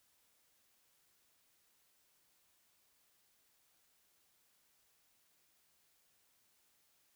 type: silence
effects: white hiss -74 dBFS RMS until 7.15 s